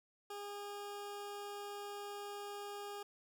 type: tone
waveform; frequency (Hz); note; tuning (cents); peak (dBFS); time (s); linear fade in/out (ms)
20% pulse; 407.8; G#4; -32; -39; 0.3-3.03; 5
effects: none